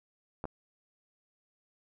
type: clicks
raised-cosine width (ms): 1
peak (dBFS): -23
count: 2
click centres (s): 0.441 / 0.454
effects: none